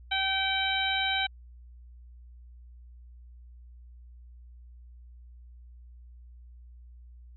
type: harmonic tone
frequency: 772 Hz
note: G5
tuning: 27 cents flat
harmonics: 1 / 2 / 3 / 4 / 5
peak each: -32 / -32 / -32 / -32 / -32 dBFS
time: 0.11-1.27 s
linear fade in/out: 10 ms
effects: added 60 Hz sine -47 dBFS peak until 7.36 s